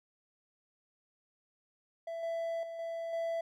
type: tone with level steps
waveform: triangle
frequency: 665 Hz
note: E5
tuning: 15 cents sharp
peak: -35 / -31 / -38 / -34 / -30 dBFS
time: 2.07-3.41 s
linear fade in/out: 5 ms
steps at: 2.23 / 2.63 / 2.79 / 3.13 s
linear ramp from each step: 2 ms
effects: none